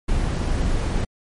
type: noise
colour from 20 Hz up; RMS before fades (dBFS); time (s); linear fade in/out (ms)
brown; -21; 0.08-1.05; 10
effects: MP3 48 kbps